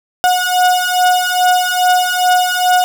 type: beating tone pair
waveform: 35% pulse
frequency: 726 / 728.4 Hz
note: F#5 / F#5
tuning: -33 / -27 cents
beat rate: 2.4 Hz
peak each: -12 dBFS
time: 0.24-2.84 s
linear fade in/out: 0 ms
effects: 7-bit